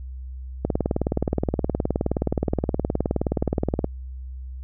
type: click train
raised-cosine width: 2 ms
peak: -8 dBFS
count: 62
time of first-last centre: 0.65-3.844 s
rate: 19.1 Hz
effects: added 64 Hz sine -32 dBFS peak until 4.63 s